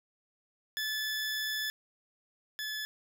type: tone pair in turn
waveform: 20% pulse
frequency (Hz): 1733 / 1723.7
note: A6 / A6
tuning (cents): -27 / -36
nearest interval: unison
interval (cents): 9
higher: first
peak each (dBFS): -27 / -30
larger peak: first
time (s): 0.77-1.7 / 2.59-2.85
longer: first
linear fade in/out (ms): 0
effects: none